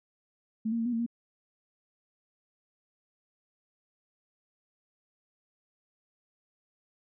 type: tone with pitch steps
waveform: sine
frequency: 220.3 / 231.8 / 227.9 / 243.9 / 228.7 / 235.3 Hz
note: A3 / A#3 / A#3 / B3 / A#3 / A#3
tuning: +2 / -10 / -39 / -21 / -33 / +16 cents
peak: -27 dBFS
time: 0.65-1.064 s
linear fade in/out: 10 ms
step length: 69 ms
effects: none